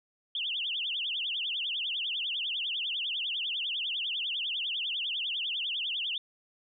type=tone with vibrato; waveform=sine; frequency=3095 Hz; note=G7; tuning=23 cents flat; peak=-30 dBFS; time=0.35-6.18 s; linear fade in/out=2 ms; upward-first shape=triangle; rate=10 Hz; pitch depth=280 cents each way; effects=none